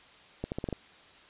accelerating click train, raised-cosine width 2 ms, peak -19 dBFS, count 6, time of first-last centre 0.44-0.727 s, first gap 79 ms, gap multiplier 0.84, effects white hiss -55 dBFS RMS until 1.29 s + resampled to 8000 Hz

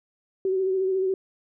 sine tone with vibrato, 379 Hz, F#4, 42 cents sharp, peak -21 dBFS, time 0.45-1.14 s, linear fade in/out 2 ms, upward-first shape sine, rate 14 Hz, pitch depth 32 cents each way, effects none

